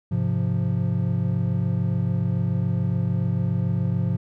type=chord; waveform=triangle; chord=F minor; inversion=first; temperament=equal; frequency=103.83 / 130.81 / 174.61 Hz; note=Ab2 / C3 / F3; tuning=0 / 0 / 0 cents; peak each=-23 dBFS; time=0.11-4.17 s; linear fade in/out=10 ms; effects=none